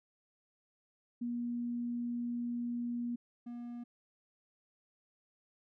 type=tone pair in turn; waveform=sine / triangle; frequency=239.4 / 239.4 Hz; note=A#3 / A#3; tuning=+46 / +46 cents; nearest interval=unison; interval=0 cents; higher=neither; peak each=-34 / -39 dBFS; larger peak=first; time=1.21-3.16 / 3.46-3.84 s; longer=first; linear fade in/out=10 ms; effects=none